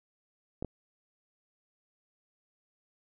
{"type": "clicks", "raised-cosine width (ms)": 2, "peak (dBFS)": -22, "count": 2, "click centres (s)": [0.625, 0.647], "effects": []}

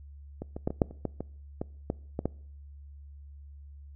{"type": "clicks", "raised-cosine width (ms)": 2, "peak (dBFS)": [-22, -23, -14, -21, -8, -30, -16, -20, -18, -15, -17, -14], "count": 12, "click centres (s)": [0.42, 0.565, 0.675, 0.705, 0.818, 0.91, 1.053, 1.206, 1.615, 1.901, 2.191, 2.256], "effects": ["noise-tail reverb RT60 0.6 s tail -24 dB re dry", "added 71 Hz sine -45 dBFS peak until 3.95 s"]}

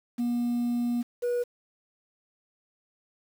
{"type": "tone pair in turn", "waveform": "sine", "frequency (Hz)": [240, 484.9], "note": ["B3", "B4"], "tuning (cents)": [-49, -32], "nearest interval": "octave", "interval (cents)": 1217, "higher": "second", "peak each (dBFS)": -22, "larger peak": "neither", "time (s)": [[0.18, 1.03], [1.22, 1.44]], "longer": "first", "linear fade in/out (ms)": 20, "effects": ["tanh soft clip ceiling -24 dBFS", "8-bit"]}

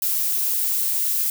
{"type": "noise", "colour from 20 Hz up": "violet", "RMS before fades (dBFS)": -22, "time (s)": [0.02, 1.3], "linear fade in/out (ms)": 2, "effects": []}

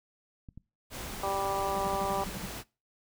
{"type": "clicks", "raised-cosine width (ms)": 5, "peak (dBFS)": -33, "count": 7, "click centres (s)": [0.488, 0.576, 1.137, 1.598, 1.811, 1.938, 2.05]}
{"type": "noise", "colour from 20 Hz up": "pink", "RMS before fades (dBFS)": -40, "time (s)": [0.9, 2.64], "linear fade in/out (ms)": 50}
{"type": "harmonic tone", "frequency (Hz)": 196, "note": "G3", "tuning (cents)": 0, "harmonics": [2, 3, 4, 5, 6], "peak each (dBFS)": [-37, -35, -33, -36, -37], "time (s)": [1.23, 2.24], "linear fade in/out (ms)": 2}
{"type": "tone bursts", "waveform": "sine", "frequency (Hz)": 190.6, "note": "G3", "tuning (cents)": -48, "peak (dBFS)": -36, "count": 9, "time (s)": [1.76, 2.462], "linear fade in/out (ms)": 2, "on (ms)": 30, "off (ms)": 54}
{"effects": ["noise-tail reverb RT60 0.3 s tail -22 dB re dry"]}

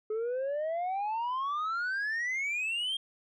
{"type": "exponential sweep", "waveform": "sine", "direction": "up", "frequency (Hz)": [424.4, 3239], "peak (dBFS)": -27, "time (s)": [0.1, 2.97], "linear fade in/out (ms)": 5, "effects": ["tanh soft clip ceiling -29 dBFS"]}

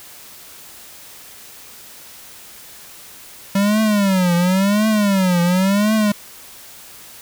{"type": "tone with vibrato", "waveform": "square", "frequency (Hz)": 194.4, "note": "G3", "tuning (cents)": -14, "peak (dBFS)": -14, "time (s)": [3.55, 6.12], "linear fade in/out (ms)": 5, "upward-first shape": "triangle", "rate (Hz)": 0.94, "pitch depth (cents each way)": 220, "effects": ["white hiss -40 dBFS RMS until 7.21 s"]}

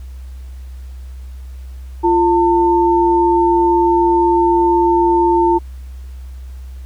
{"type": "tone pair together", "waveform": "sine", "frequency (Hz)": [345.6, 899], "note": ["F4", "A5"], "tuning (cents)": [-18, 37], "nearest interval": "octave + perfect fourth", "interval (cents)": 1655, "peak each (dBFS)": [-12, -13], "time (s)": [2.03, 5.59], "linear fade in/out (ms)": 20, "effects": ["added 64 Hz sine -28 dBFS peak until 6.85 s", "pink hiss -51 dBFS RMS until 6.85 s"]}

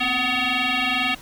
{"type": "tone with frequency modulation", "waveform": "sine", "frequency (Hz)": 261.6, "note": "C4", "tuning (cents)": 0, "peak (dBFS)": -18, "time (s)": [0, 1.15], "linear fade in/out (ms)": 10, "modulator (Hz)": 501, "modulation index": 6.5, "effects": ["tanh soft clip ceiling -15 dBFS", "pink hiss -44 dBFS RMS until 1.21 s"]}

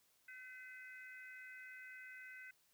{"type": "harmonic tone", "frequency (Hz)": 509, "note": "C5", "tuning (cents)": -48, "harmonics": [3, 4, 5], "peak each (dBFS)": [-54, -55, -60], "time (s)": [0.28, 2.51], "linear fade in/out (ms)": 5, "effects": ["white hiss -75 dBFS RMS until 2.73 s"]}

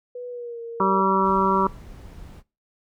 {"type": "tone with pitch glide", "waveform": "sine", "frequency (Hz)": [491.6, 464], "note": ["B4", "A#4"], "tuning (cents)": [-8, -8], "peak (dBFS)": -31, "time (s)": [0.15, 1.01], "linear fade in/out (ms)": 5, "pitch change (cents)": -100, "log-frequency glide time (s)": [0.29, 0.61]}
{"type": "harmonic tone", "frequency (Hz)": 192.7, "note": "G3", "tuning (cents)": -29, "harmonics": [1, 2, 3, 5, 6, 7], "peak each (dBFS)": [-25, -24, -31, -21, -23, -28], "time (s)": [0.8, 1.67], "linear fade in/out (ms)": 2}
{"type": "noise", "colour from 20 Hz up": "brown", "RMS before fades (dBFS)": -41, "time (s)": [1.22, 2.43], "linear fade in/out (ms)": 50}
{"effects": ["noise-tail reverb RT60 0.3 s tail -22 dB re dry"]}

